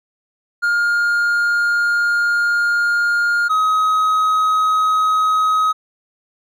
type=tone pair in turn; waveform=triangle; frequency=1414 / 1267 Hz; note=F6 / D#6; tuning=+21 / +31 cents; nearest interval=major second; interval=190 cents; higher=first; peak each=-12 / -11 dBFS; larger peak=second; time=0.62-3.49 / 3.49-5.73 s; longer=first; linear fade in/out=20 ms; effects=none